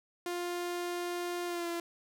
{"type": "tone with pitch glide", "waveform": "sawtooth", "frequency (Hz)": [351.2, 341.2], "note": ["F4", "F4"], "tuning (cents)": [10, -40], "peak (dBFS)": -30, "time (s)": [0.26, 1.8], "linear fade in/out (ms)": 2, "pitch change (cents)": -50, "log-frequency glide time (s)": [1.46, 1.68], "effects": []}